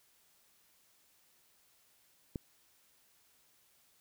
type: click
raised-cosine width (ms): 3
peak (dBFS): -24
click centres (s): 2.358
effects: white hiss -69 dBFS RMS until 4 s